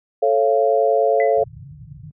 sine chord, A augmented, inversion none, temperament just, 440 / 550 / 687.5 Hz, A4 / C#5 / E#5, 0 / -14 / -27 cents, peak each -18 dBFS, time 0.22-1.44 s, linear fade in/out 10 ms
sine tone with exponential decay, 2010 Hz, B6, 30 cents sharp, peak -21 dBFS, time 1.2-1.4 s, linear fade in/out 1 ms, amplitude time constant 43 ms
white low-pass noise, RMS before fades -35 dBFS, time 1.37-2.11 s, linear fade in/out 5 ms, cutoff 160 Hz, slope 96 dB/octave
effects high-pass 100 Hz 12 dB/octave

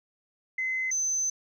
sine tone pair in turn, 2050 / 6143 Hz, C7 / G8, -36 / -36 cents, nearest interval octave + perfect fifth, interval 1900 cents, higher second, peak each -26 / -24 dBFS, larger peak second, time 0.58-0.91 / 0.91-1.3 s, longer second, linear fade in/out 5 ms, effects tanh soft clip ceiling -21 dBFS

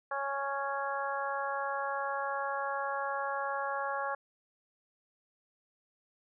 harmonic tone, 277.2 Hz, C#4, in tune, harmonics 2 / 3 / 4 / 5 / 6, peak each -38 / -37 / -37 / -40 / -40 dBFS, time 0.11-4.15 s, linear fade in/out 5 ms, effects none

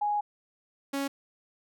sine / sawtooth tone pair in turn, 830 / 277 Hz, G#5 / C#4, -1 / -1 cents, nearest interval octave + perfect fifth, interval 1900 cents, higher first, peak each -25 dBFS, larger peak neither, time 0.01-0.21 / 0.93-1.08 s, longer first, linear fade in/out 10 ms, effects none

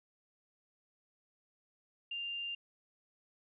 sine tone, 2794 Hz, F7, in tune, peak -37 dBFS, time 2.11-2.55 s, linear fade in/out 5 ms, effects none

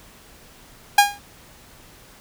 sawtooth tone with exponential decay, 814 Hz, G#5, 35 cents flat, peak -3 dBFS, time 0.98-1.19 s, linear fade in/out 5 ms, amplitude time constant 45 ms, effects pink hiss -48 dBFS RMS until 2.2 s

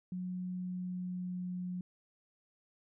sine tone with pitch glide, 182 to 180.53 Hz, F#3 to F#3, -28 to -42 cents, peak -36 dBFS, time 0.12-1.81 s, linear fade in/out 2 ms, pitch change -14 cents, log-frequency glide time 0.49-1.49 s, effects none

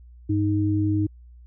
sine tone pair together, 100.2 / 311.6 Hz, G2 / D#4, +38 / +3 cents, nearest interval octave + minor sixth, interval 1965 cents, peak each -22 dBFS, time 0.29-1.07 s, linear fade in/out 10 ms, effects added 60 Hz sine -44 dBFS peak until 1.46 s

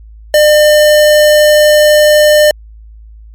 square tone, 602 Hz, D5, 43 cents sharp, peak -4 dBFS, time 0.34-2.51 s, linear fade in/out 2 ms, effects added 54 Hz sine -31 dBFS peak until 3.34 s + MP3 64 kbps

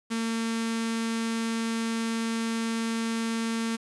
sawtooth tone with notch filter, 227.3 Hz, A#3, 43 cents flat, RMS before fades -29 dBFS, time 0.1-3.77 s, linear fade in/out 20 ms, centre 620 Hz, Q 0.92, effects resampled to 24000 Hz + 8-bit

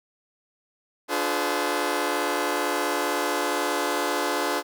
15% pulse chord, D diminished seventh, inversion none, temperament just, 293.7 / 352.4 / 422.9 / 507.5 Hz, D4 / F4 / Ab4 / Cb5, 0 / +16 / +31 / +47 cents, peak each -23 dBFS, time 1.08-4.63 s, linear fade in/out 50 ms, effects none

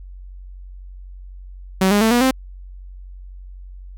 sawtooth tone with pitch steps, 189.3 / 205.2 / 222.5 / 241.3 / 261.6 Hz, F#3 / G#3 / A3 / B3 / C4, +40 / -21 / +20 / -40 / 0 cents, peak -9 dBFS, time 1.81-2.31 s, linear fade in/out 5 ms, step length 100 ms, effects added 46 Hz sine -34 dBFS peak until 3.97 s

